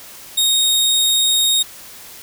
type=tone; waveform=sawtooth; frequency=3729 Hz; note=A#7; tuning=in tune; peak=-10 dBFS; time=0.37-1.63 s; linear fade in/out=10 ms; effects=white hiss -38 dBFS RMS until 2.22 s